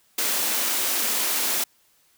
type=high-pass noise; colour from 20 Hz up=white; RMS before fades=-24 dBFS; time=0.18-1.64 s; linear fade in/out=5 ms; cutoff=200 Hz; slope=96 dB/octave; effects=white hiss -62 dBFS RMS until 2.17 s